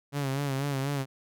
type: tone with vibrato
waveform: sawtooth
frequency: 138.59 Hz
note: C#3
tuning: in tune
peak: -24 dBFS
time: 0.12-1.06 s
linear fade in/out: 50 ms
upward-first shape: sine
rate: 4.1 Hz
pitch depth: 68 cents each way
effects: none